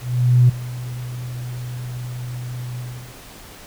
sine tone with ADSR envelope, 123.47 Hz, B2, in tune, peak -7 dBFS, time 0-3.18 s, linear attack 490 ms, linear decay 10 ms, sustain -19 dB, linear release 380 ms, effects tanh soft clip ceiling -3 dBFS + pink hiss -41 dBFS RMS until 3.66 s

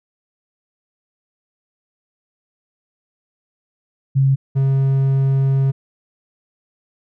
sine / triangle tone pair in turn, 135.4 / 135.4 Hz, C#3 / C#3, -40 / -40 cents, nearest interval unison, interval 0 cents, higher neither, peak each -11 dBFS, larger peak neither, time 4.15-4.36 / 4.55-5.72 s, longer second, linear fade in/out 20 ms, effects none

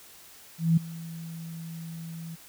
sine tone with ADSR envelope, 164.81 Hz, E3, in tune, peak -16 dBFS, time 0.58-2.36 s, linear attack 190 ms, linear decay 9 ms, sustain -20 dB, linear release 17 ms, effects white hiss -51 dBFS RMS until 2.48 s

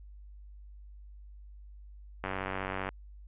click train, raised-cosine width 0.5 ms, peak -19 dBFS, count 63, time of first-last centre 2.24-2.89 s, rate 95.4 Hz, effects added 50 Hz sine -47 dBFS peak until 3.27 s + resampled to 8000 Hz

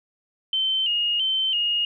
sine tone with vibrato, 2972 Hz, F#7, 7 cents sharp, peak -20 dBFS, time 0.53-1.85 s, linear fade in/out 2 ms, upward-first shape square, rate 1.5 Hz, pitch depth 67 cents each way, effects none

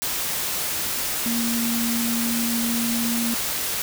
sine tone in noise, 233.1 Hz, A#3, in tune, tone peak -23 dBFS, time 1.26-3.34 s, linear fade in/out 0 ms, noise white, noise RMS -26 dBFS, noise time 0.02-3.82 s, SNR 0 dB, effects none

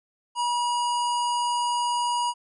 harmonic tone with a mistuned harmonic, 963 Hz, B5, 44 cents flat, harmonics 1 / 3 / 5 / 7 / 9 / 10, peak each -23 / -33 / -37 / -40 / -42 / -43 dBFS, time 0.35-2.34 s, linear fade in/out 50 ms, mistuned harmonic 9, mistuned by -19 cents, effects none

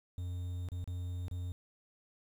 triangle tone with dropouts, 89.2 Hz, F2, 37 cents sharp, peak -34 dBFS, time 0.18-1.52 s, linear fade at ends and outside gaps 0 ms, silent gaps 0.687-0.718 / 0.842-0.876 / 1.282-1.312 s, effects 10-bit

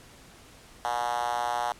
5% pulse tone with high-pass filter, 120 Hz, B2, 49 cents flat, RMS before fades -29 dBFS, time 0.85-1.72 s, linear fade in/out 0 ms, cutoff 780 Hz, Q 4.5, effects pink hiss -52 dBFS RMS until 1.79 s + low-pass 11000 Hz 12 dB/octave

